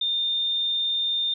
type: tone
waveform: sine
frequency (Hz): 3621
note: A7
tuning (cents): +49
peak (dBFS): -22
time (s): 0.01-1.34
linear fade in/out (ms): 5
effects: none